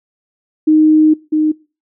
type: tone pair in turn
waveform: sine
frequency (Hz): 310 / 308.5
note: D#4 / D#4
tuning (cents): -6 / -15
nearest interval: unison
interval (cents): 9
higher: first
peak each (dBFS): -6 / -10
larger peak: first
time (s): 0.67-1.14 / 1.32-1.52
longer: first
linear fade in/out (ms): 10
effects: noise-tail reverb RT60 0.3 s tail -21 dB re dry